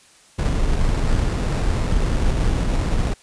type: noise with sample-and-hold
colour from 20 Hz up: brown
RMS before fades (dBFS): -19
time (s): 0.38-3.14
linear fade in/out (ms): 10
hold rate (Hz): 3150
effects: white hiss -51 dBFS RMS until 3.22 s + resampled to 22050 Hz